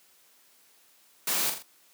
white noise with echo, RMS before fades -28 dBFS, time 1.27-1.5 s, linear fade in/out 5 ms, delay 42 ms, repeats 3, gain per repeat -6 dB, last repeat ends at 1.626 s, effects white hiss -61 dBFS RMS until 1.93 s + high-pass 200 Hz 12 dB/octave

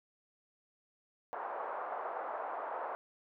pink band-pass noise, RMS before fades -40 dBFS, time 1.33-2.95 s, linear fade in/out 0 ms, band 580 to 1200 Hz, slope 24 dB/octave, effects none

